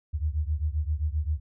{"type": "beating tone pair", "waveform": "sine", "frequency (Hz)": [73.42, 81.02], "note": ["D2", "E2"], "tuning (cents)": [0, -29], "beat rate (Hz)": 7.6, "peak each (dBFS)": [-27, -29], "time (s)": [0.13, 1.4], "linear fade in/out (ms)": 20, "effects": []}